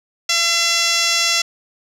15% pulse tone with band-pass filter, 678 Hz, E5, 49 cents sharp, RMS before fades -17 dBFS, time 0.29-1.42 s, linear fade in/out 5 ms, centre 4700 Hz, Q 6.2, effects none

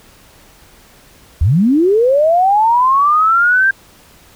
sine linear sweep, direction up, 65.1 to 1597 Hz, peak -8 dBFS, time 1.41-3.71 s, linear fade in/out 5 ms, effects pink hiss -45 dBFS RMS until 4.35 s

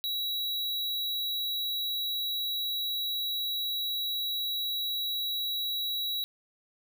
square tone, 3888 Hz, B7, 28 cents flat, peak -30 dBFS, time 0.04-6.24 s, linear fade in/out 0 ms, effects none

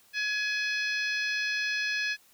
harmonic tone, 843 Hz, G#5, 26 cents sharp, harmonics 2 / 3 / 4 / 5 / 6 / 7, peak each -30 / -32 / -40 / -39 / -39 / -46 dBFS, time 0.13-2.17 s, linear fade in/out 50 ms, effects white hiss -61 dBFS RMS until 2.33 s

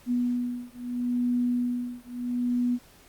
sine beating tone pair, 244.2 / 244.96 Hz, B3 / B3, -19 / -14 cents, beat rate 0.76 Hz, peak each -28 dBFS, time 0.06-2.79 s, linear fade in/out 50 ms, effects pink hiss -55 dBFS RMS until 3.08 s + Opus 48 kbps

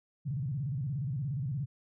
sine tone with vibrato, 135.3 Hz, C#3, 42 cents flat, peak -31 dBFS, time 0.25-1.66 s, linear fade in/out 20 ms, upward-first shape square, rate 17 Hz, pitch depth 190 cents each way, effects none

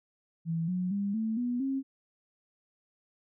sine tone with pitch steps, 164.81 / 181.81 / 200.6 / 221.3 / 244.1 / 269.3 Hz, E3 / F#3 / G3 / A3 / B3 / C#4, 0 / -30 / +40 / +10 / -20 / -50 cents, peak -28 dBFS, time 0.45-1.83 s, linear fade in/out 50 ms, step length 230 ms, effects none

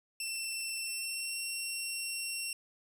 15% pulse tone with pitch glide, 2688 to 2730 Hz, E7 to F7, +33 to -40 cents, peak -28 dBFS, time 0.2-2.53 s, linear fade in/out 2 ms, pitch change +27 cents, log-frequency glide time 0.78-1.37 s, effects none

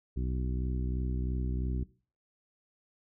harmonic tone, 63 Hz, B1, 35 cents sharp, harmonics 1 / 2 / 3 / 4 / 5 / 6, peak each -31 / -37 / -41 / -43 / -45 / -47 dBFS, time 0.16-1.84 s, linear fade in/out 10 ms, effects noise-tail reverb RT60 0.4 s tail -20 dB re dry

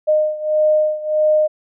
sine beating tone pair, 613 / 614.6 Hz, D#5 / D#5, -26 / -21 cents, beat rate 1.6 Hz, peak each -15 / -18 dBFS, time 0.07-1.48 s, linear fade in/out 20 ms, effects none

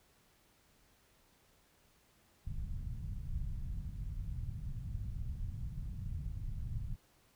pink low-pass noise, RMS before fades -40 dBFS, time 2.45-6.96 s, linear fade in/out 20 ms, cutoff 140 Hz, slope 24 dB/octave, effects pink hiss -69 dBFS RMS until 7.35 s

